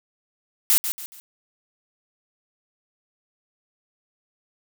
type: noise with echo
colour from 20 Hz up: blue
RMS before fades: -17 dBFS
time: 0.7-0.78 s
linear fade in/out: 0 ms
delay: 140 ms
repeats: 3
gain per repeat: -9 dB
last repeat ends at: 1.2 s
effects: none